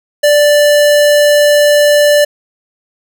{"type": "tone", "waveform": "square", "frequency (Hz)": 587.3, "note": "D5", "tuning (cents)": 0, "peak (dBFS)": -6, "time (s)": [0.23, 2.25], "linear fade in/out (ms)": 10, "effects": []}